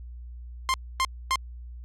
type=tone bursts; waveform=sawtooth; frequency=1053 Hz; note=C6; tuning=11 cents sharp; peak=-18 dBFS; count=3; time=0.69-1.357 s; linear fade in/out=0 ms; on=49 ms; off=260 ms; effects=added 60 Hz sine -38 dBFS peak until 1.84 s + low-pass 9000 Hz 12 dB/octave